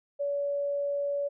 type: tone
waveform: sine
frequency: 569 Hz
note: C#5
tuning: 45 cents sharp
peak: -27 dBFS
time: 0.19-1.29 s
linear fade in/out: 20 ms
effects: none